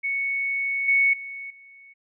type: tone with level steps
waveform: sine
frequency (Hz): 2217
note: C#7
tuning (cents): 0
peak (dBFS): -23 / -16 / -33 / -46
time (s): 0.03-1.94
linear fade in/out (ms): 20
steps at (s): 0.88 / 1.13 / 1.5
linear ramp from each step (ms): 5
effects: none